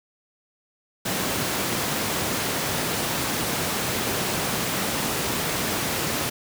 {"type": "high-pass noise", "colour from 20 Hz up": "pink", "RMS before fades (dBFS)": -26, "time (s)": [1.05, 6.3], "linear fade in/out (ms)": 10, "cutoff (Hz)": 120, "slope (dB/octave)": 12, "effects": []}